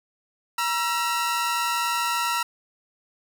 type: tone pair together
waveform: sawtooth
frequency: 951 / 1344.9 Hz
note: A#5 / E6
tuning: +34 / +34 cents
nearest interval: tritone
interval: 600 cents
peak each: -22 dBFS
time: 0.58-2.43 s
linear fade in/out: 5 ms
effects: none